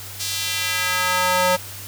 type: tone with high-pass filter sweep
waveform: square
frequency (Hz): 182.1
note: F#3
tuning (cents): -27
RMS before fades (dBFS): -21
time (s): 0.19-1.57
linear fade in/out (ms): 20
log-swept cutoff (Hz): 4700 to 570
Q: 1.2
effects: added 98 Hz sine -39 dBFS peak until 1.87 s + white hiss -36 dBFS RMS until 1.87 s